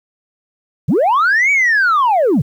sine linear two-way sweep, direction up then down, 107.3 to 2300 to 107.3 Hz, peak -8 dBFS, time 0.88-2.42 s, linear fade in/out 10 ms, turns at 1.51 s, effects tanh soft clip ceiling -8 dBFS + 8-bit

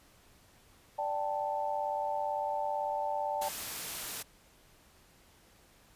sine chord, D suspended fourth, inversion none, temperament just, 587.3 / 783.1 / 881 Hz, D5 / G5 / A5, 0 / -2 / +2 cents, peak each -36 / -36 / -34 dBFS, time 0.98-3.49 s, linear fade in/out 10 ms
white noise, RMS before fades -39 dBFS, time 3.41-4.23 s, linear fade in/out 10 ms
effects pink hiss -62 dBFS RMS until 5.95 s + resampled to 32000 Hz

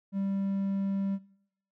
triangle tone, 196 Hz, G3, in tune, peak -26 dBFS, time 0.12-1.19 s, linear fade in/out 50 ms, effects noise-tail reverb RT60 0.7 s tail -20 dB re dry

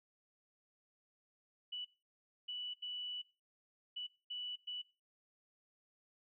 sine tone bursts at uneven times, 2960 Hz, F#7, in tune, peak -40 dBFS, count 6, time 1.72-1.85 / 2.48-2.74 / 2.82-3.22 / 3.96-4.07 / 4.3-4.56 / 4.67-4.82 s, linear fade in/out 10 ms, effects noise-tail reverb RT60 0.3 s tail -19 dB re dry

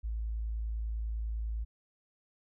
sine tone, 55 Hz, A1, in tune, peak -32 dBFS, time 0.03-1.65 s, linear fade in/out 20 ms, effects none

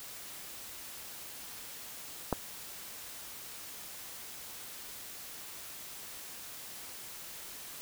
clicks, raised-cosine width 1 ms, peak -14 / -29 dBFS, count 2, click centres 2.327 / 2.331 s, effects white hiss -46 dBFS RMS until 7.81 s

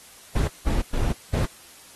brown noise bursts at uneven times, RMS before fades -22 dBFS, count 4, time 0.35-0.48 / 0.66-0.82 / 0.93-1.13 / 1.33-1.46 s, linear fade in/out 10 ms, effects white hiss -48 dBFS RMS until 1.95 s + AAC 32 kbps

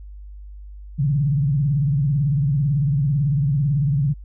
sine tone with vibrato, 141.8 Hz, C#3, 40 cents sharp, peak -16 dBFS, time 0.98-4.14 s, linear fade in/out 20 ms, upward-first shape triangle, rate 18 Hz, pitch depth 210 cents each way, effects added 50 Hz sine -35 dBFS peak until 4.24 s

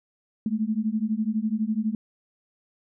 sine beating tone pair, 211.5 / 223.5 Hz, G#3 / A3, +32 / +27 cents, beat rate 12 Hz, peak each -26 dBFS, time 0.46-1.95 s, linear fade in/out 2 ms, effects none

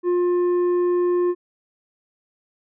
sine tone with tanh clipping, 354.3 Hz, F4, 25 cents sharp, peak -18 dBFS, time 0.03-1.35 s, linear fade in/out 50 ms, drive 6 dB, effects none

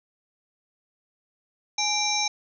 harmonic tone with a mistuned harmonic, 784 Hz, G5, in tune, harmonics 1 / 3 / 5 / 7 / 8, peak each -29 / -29 / -29 / -29 / -29 dBFS, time 1.78-2.28 s, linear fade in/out 5 ms, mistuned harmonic 1, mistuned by +110 cents, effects none

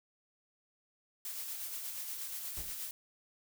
blue noise with tremolo, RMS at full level -40 dBFS, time 1.25-2.91 s, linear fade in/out 2 ms, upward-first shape sine, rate 8.4 Hz, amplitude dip 35%
brown noise with exponential decay, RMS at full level -42 dBFS, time 2.57-2.86 s, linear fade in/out 0 ms, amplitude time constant 61 ms
effects none

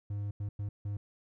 triangle tone bursts at uneven times, 102.1 Hz, G#2, 29 cents flat, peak -31 dBFS, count 4, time 0.1-0.31 / 0.4-0.49 / 0.59-0.69 / 0.85-0.97 s, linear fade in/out 5 ms, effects none

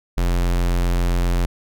square tone, 43.76 Hz, F1, 4 cents sharp, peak -17 dBFS, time 0.17-1.46 s, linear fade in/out 10 ms, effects none

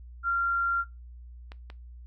sine tone, 1382 Hz, F6, 19 cents flat, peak -23 dBFS, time 0.23-0.85 s, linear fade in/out 50 ms
clicks, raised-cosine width 0.3 ms, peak -28 dBFS, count 2, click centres 1.519 / 1.701 s
effects noise-tail reverb RT60 0.2 s tail -19 dB re dry + added 60 Hz sine -43 dBFS peak until 2.06 s

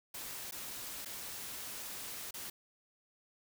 white noise with dropouts, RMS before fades -44 dBFS, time 0.14-2.5 s, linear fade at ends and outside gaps 5 ms, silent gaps 0.511-0.521 / 1.049-1.057 / 2.309-2.34 s, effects none

